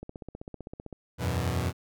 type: click train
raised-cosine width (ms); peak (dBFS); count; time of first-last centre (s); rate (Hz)
2; -26; 15; 0.03-0.927; 15.6
type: chord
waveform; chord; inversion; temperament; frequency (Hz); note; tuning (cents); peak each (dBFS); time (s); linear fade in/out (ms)
sawtooth; E suspended second; none; equal; 82.41 / 92.5 / 123.47; E2 / F#2 / B2; 0 / 0 / 0; -27; 1.18-1.73; 50
effects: none